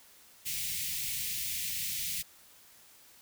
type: band-stop noise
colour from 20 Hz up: white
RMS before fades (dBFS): -35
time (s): 0.45-2.23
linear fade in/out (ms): 20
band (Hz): 190 to 2000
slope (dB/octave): 48
effects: white hiss -58 dBFS RMS until 3.21 s